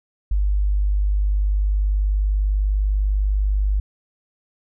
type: tone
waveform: sine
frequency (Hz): 50.1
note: G1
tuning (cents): +38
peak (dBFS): -16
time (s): 0.31-3.8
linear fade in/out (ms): 5
effects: none